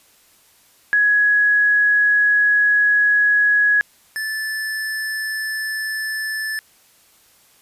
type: tone pair in turn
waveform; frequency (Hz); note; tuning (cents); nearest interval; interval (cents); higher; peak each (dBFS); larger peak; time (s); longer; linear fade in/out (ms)
sine / square; 1674 / 1749.1; G#6 / A6; +13 / -11; minor second; 76; second; -12 / -23; first; 0.93-3.81 / 4.16-6.59; first; 0
effects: white hiss -54 dBFS RMS until 7.61 s + resampled to 32000 Hz